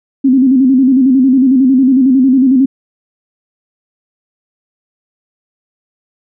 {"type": "tone with vibrato", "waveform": "sine", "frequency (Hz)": 261.6, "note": "C4", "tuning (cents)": 0, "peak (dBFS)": -5, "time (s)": [0.24, 2.66], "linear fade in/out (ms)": 10, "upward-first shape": "square", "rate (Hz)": 11, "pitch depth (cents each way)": 69, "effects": []}